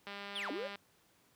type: click train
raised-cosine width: 0.3 ms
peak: -29 dBFS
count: 139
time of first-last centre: 0.07-0.757 s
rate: 201 Hz
type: linear two-way sweep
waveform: triangle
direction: down then up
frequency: 3729 to 257.1 to 609 Hz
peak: -36 dBFS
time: 0.35-0.68 s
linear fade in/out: 10 ms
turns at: 0.51 s
effects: pink hiss -69 dBFS RMS until 1.35 s + high-pass 100 Hz 12 dB/octave